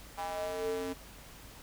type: tone with high-pass filter sweep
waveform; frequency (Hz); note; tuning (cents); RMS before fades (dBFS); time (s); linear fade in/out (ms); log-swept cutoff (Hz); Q
square; 89.8; F2; +49; -36; 0.17-0.94; 20; 860 to 320; 5.6
effects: added 50 Hz sine -55 dBFS peak until 1.62 s + pink hiss -52 dBFS RMS until 1.62 s